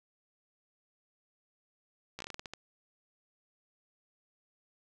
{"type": "slowing click train", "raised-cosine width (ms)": 0.2, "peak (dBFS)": -24, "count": 10, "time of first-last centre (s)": [2.19, 2.536], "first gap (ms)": 14, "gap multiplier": 1.24, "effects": []}